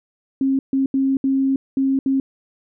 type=tone bursts at uneven times; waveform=sine; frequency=269.1 Hz; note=C4; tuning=49 cents sharp; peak=-15 dBFS; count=6; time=0.41-0.59 / 0.73-0.86 / 0.94-1.17 / 1.24-1.56 / 1.77-1.99 / 2.06-2.2 s; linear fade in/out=2 ms; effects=none